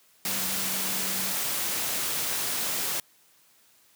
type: tone in noise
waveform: sine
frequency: 191.4 Hz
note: G3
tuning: 41 cents flat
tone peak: -40 dBFS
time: 0.25-1.32 s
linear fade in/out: 2 ms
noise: white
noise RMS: -29 dBFS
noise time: 0.25-3 s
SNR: -14 dB
effects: white hiss -61 dBFS RMS until 3.95 s + high-pass 100 Hz 12 dB/octave